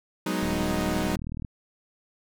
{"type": "chord", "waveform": "sawtooth", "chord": "G# minor seventh", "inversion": "third", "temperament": "equal", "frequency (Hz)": [185, 207.7, 246.9, 311.1], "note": ["F#3", "G#3", "B3", "D#4"], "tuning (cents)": [0, 0, 0, 0], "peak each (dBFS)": [-26, -28, -30, -26], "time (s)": [0.26, 1.16], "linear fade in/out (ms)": 5}
{"type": "click train", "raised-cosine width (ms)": 5, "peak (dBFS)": -22, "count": 41, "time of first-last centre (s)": [0.43, 1.448], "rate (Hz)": 39.3}
{"effects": []}